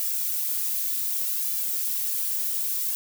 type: noise with flanger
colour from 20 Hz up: violet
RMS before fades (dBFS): -27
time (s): 0-2.95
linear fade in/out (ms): 0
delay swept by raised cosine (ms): 1.7 to 3.7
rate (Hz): 0.66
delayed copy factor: +0.9
effects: none